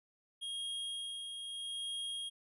square tone with tremolo, 3259 Hz, G#7, 33 cents flat, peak -38 dBFS, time 0.41-2.3 s, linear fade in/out 20 ms, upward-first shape sine, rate 0.8 Hz, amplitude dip 40%, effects resampled to 24000 Hz

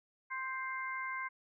harmonic tone, 524 Hz, C5, 2 cents sharp, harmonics 2 / 3 / 4, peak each -40 / -42 / -41 dBFS, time 0.3-1.29 s, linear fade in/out 20 ms, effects none

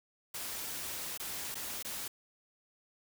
white noise with dropouts, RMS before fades -40 dBFS, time 0.34-2.08 s, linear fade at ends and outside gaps 5 ms, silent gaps 1.176-1.197 / 1.545-1.553 / 1.827-1.847 s, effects none

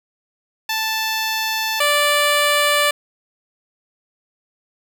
10% pulse tone pair in turn, 880 / 585.5 Hz, A5 / D5, 0 / -5 cents, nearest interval perfect fifth, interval 705 cents, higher first, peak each -11 / -6 dBFS, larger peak second, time 0.69-1.8 / 1.8-2.91 s, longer neither, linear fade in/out 5 ms, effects none

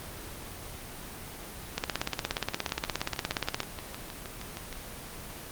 two click trains, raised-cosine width 0.2 ms, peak -20 / -10 dBFS, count 16 / 32, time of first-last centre 2.38-4.727 / 1.78-3.604 s, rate 6.39 / 17 Hz, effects pink hiss -42 dBFS RMS until 5.51 s + Opus 24 kbps

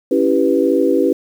sine chord, C# half-diminished seventh, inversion none, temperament equal, 277.2 / 329.6 / 392 / 493.9 Hz, C#4 / E4 / G4 / B4, 0 / 0 / 0 / 0 cents, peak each -17 dBFS, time 0.11-1.13 s, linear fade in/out 5 ms, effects 7-bit

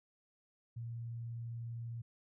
sine tone with vibrato, 116.54 Hz, A#2, in tune, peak -40 dBFS, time 0.76-2.02 s, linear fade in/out 10 ms, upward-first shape square, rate 20 Hz, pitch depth 32 cents each way, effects none

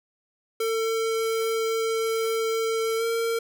square tone with pitch glide, 449.4 to 458.6 Hz, A4 to A#4, +37 to -28 cents, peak -24 dBFS, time 0.6-3.39 s, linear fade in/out 5 ms, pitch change +35 cents, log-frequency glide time 2.97-3.03 s, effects none

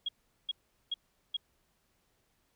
sine tone bursts, 3292 Hz, G#7, 16 cents flat, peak -30 dBFS, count 4, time 0.06-1.368 s, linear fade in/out 5 ms, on 27 ms, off 400 ms, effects pink hiss -74 dBFS RMS until 2.55 s

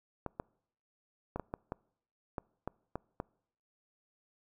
clicks, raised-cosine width 1 ms, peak -22 dBFS, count 10, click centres 0.263 / 0.399 / 1.36 / 1.397 / 1.539 / 1.721 / 2.382 / 2.676 / 2.956 / 3.201 s, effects noise-tail reverb RT60 0.7 s tail -26 dB re dry

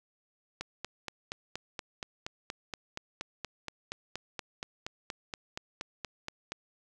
click train, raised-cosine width 0.2 ms, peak -19 dBFS, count 26, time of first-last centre 0.61-6.52 s, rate 4.23 Hz, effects none

